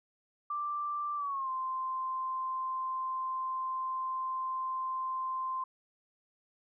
sine tone with pitch glide, 1177 to 1042.5 Hz, D6 to C6, +3 to -7 cents, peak -32 dBFS, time 0.5-5.64 s, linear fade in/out 5 ms, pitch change -210 cents, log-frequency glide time 1.16-1.5 s, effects none

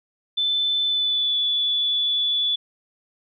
sine tone with pitch glide, 3520 to 3448 Hz, A7 to A7, 0 to -36 cents, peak -19 dBFS, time 0.37-2.56 s, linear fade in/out 10 ms, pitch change -36 cents, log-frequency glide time 0.85-1.38 s, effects none

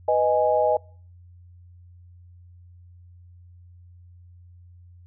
sine chord, G# minor, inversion first, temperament equal with one note detuned, 495.9 / 622.3 / 830.6 Hz, B4 / D#5 / G#5, +7 / 0 / 0 cents, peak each -23 / -20 / -23 dBFS, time 0.08-0.77 s, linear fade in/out 5 ms, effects noise-tail reverb RT60 0.5 s tail -26 dB re dry + added 88 Hz sine -46 dBFS peak until 5.06 s

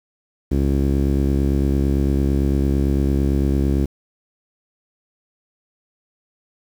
sawtooth tone with low-pass filter, 68.9 Hz, C#2, 10 cents flat, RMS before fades -18 dBFS, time 0.51-3.86 s, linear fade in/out 10 ms, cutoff 330 Hz, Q 2.3, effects 7-bit

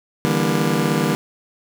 25% pulse chord, E half-diminished seventh, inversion third, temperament just, 148.33 / 164.81 / 197.78 / 237.3 Hz, D3 / E3 / G3 / Bb3, +18 / 0 / +16 / +31 cents, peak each -19 dBFS, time 0.25-1.15 s, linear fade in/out 0 ms, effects none

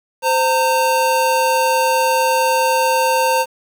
square tone pair together, 519 / 914.7 Hz, C5 / A#5, -14 / -33 cents, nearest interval minor seventh, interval 981 cents, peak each -18 / -16 dBFS, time 0.22-3.46 s, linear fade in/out 50 ms, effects 7-bit

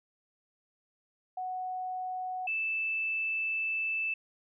sine tone pair in turn, 740 / 2637 Hz, F#5 / E7, 0 / 0 cents, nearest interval octave + minor seventh, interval 2200 cents, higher second, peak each -33 / -29 dBFS, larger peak second, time 1.37-2.47 / 2.47-4.14 s, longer second, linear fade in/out 5 ms, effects none

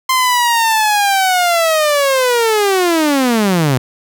sawtooth linear sweep, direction down, 1046.5 to 120.7 Hz, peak -7 dBFS, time 0.09-3.78 s, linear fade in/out 5 ms, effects none

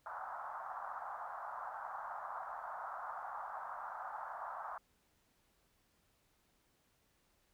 pink band-pass noise, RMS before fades -45 dBFS, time 0.06-4.78 s, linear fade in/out 2 ms, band 700 to 1400 Hz, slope 48 dB/octave, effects pink hiss -75 dBFS RMS until 7.53 s

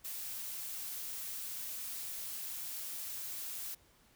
blue noise, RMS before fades -42 dBFS, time 0.04-3.75 s, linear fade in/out 10 ms, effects pink hiss -66 dBFS RMS until 4.15 s

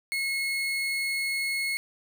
35% pulse tone, 2174 Hz, C#7, 34 cents flat, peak -25 dBFS, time 0.12-1.77 s, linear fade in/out 0 ms, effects none

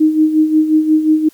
sine tone with tremolo, 311.1 Hz, D#4, in tune, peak -6 dBFS, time 0-1.29 s, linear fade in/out 10 ms, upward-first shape sine, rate 5.6 Hz, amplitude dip 65%, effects white hiss -49 dBFS RMS until 1.33 s

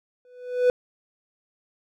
triangle tone with exponential growth, 496.2 Hz, B4, 8 cents sharp, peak -11 dBFS, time 0.25-0.7 s, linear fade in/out 1 ms, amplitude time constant 96 ms, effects none

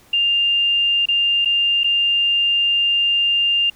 sine tone with dropouts, 2800 Hz, F7, 4 cents sharp, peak -14 dBFS, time 0.13-3.7 s, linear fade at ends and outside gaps 5 ms, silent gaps 1.057-1.085 / 1.449-1.456 / 1.835-1.842 s, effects pink hiss -51 dBFS RMS until 3.75 s

